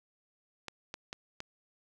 clicks, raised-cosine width 0.2 ms, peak -22 dBFS, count 4, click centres 0.683 / 0.941 / 1.129 / 1.404 s, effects none

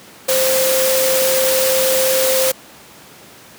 sine tone in noise, 523.3 Hz, C5, in tune, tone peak -15 dBFS, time 0.28-2.52 s, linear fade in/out 10 ms, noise white, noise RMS -18 dBFS, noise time 0.28-2.52 s, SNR 0 dB, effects pink hiss -41 dBFS RMS until 3.58 s + high-pass 150 Hz 12 dB/octave

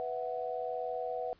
sine chord, B suspended fourth, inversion none, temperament equal, 493.9 / 659.3 / 740 Hz, B4 / E5 / F#5, 0 / 0 / 0 cents, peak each -37 / -39 / -38 dBFS, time 0-1.33 s, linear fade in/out 0 ms, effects pink hiss -65 dBFS RMS until 1.39 s + resampled to 11025 Hz

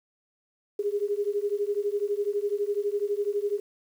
sine beating tone pair, 403.6 / 415.6 Hz, G#4 / G#4, -49 / +1 cents, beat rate 12 Hz, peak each -28 dBFS, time 0.79-3.6 s, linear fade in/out 5 ms, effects 9-bit

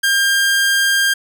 sawtooth tone, 1602 Hz, G6, 37 cents sharp, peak -9 dBFS, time 0.03-1.14 s, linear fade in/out 10 ms, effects none

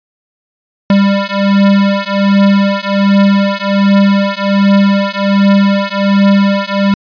square beating tone pair, 197.8 / 199.1 Hz, G3 / G3, +16 / +27 cents, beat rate 1.3 Hz, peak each -11 dBFS, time 0.9-6.94 s, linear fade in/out 2 ms, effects resampled to 11025 Hz

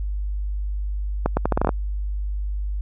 accelerating click train, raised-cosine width 1 ms, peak -5 dBFS, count 9, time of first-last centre 1.26-1.691 s, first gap 110 ms, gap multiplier 0.78, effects added 50 Hz sine -23 dBFS peak until 2.81 s

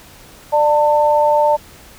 sine tone pair together, 594 / 895.5 Hz, D5 / A5, +20 / +30 cents, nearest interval perfect fifth, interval 710 cents, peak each -13 dBFS, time 0.52-1.57 s, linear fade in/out 20 ms, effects pink hiss -42 dBFS RMS until 1.98 s

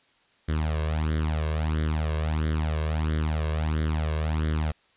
sawtooth tone with flanger, 77.78 Hz, D#2, in tune, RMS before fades -26 dBFS, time 0.48-4.72 s, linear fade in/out 10 ms, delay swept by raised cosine 0.57 to 1.87 ms, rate 1.5 Hz, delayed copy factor +0.75, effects white hiss -63 dBFS RMS until 4.96 s + resampled to 8000 Hz

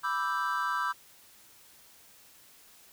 triangle chord, E minor seventh, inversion second, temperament equal, 987.8 / 1174.7 / 1318.5 / 1568 Hz, B5 / D6 / E6 / G6, 0 / 0 / 0 / 0 cents, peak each -32 dBFS, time 0.03-0.93 s, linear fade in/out 20 ms, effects white hiss -57 dBFS RMS until 2.92 s

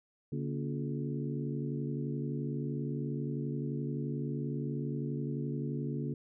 harmonic tone with a mistuned harmonic, 71.5 Hz, D2, 46 cents flat, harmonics 2 / 3 / 4 / 5 / 6, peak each -35 / -39 / -41 / -43 / -45 dBFS, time 0.32-6.14 s, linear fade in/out 5 ms, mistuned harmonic 3, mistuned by +150 cents, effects none

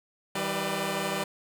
10% pulse tone cluster, 161 / 194.8 / 501 / 597 Hz, E3 / G3 / B4 / D5, -41 / -11 / +25 / +28 cents, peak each -27 / -23 / -29 / -26 dBFS, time 0.35-1.24 s, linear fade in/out 5 ms, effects none

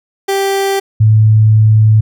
30% pulse / sine tone pair in turn, 392 / 108.68 Hz, G4 / A2, 0 / -21 cents, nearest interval octave + minor seventh, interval 2221 cents, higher first, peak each -9 / -4 dBFS, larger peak second, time 0.28-0.8 / 1-2.01 s, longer second, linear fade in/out 10 ms, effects none

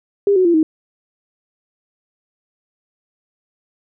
sine tone with pitch steps, 401.8 / 370.6 / 341.8 / 315.2 Hz, G4 / F#4 / F4 / D#4, +43 / +3 / -37 / +23 cents, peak -10 dBFS, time 0.27-0.63 s, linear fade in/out 2 ms, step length 90 ms, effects none

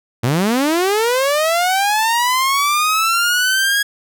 sawtooth linear sweep, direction up, 109.6 to 1661.2 Hz, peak -10 dBFS, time 0.23-3.83 s, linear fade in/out 10 ms, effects none

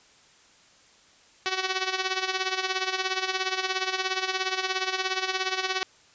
5% pulse tone with tremolo, 376.5 Hz, F#4, 30 cents sharp, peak -12 dBFS, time 1.46-5.83 s, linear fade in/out 0 ms, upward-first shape sine, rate 17 Hz, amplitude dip 70%, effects white hiss -57 dBFS RMS until 6.14 s + resampled to 16000 Hz

